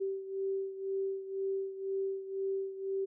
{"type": "beating tone pair", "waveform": "sine", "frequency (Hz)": [387.4, 389.4], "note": ["G4", "G4"], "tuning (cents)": [-20, -12], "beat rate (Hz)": 2, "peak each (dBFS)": [-34, -39], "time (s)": [0, 3.06], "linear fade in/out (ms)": 20, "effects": []}